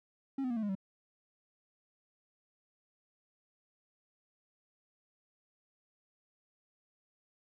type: tone with pitch steps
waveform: triangle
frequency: 271.4 / 253.2 / 236.3 / 220.4 / 205.7 / 191.91 Hz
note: C#4 / B3 / A#3 / A3 / G#3 / G3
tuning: -36 / +43 / +24 / +3 / -16 / -36 cents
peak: -30 dBFS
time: 0.38-0.752 s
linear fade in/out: 5 ms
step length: 62 ms
effects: none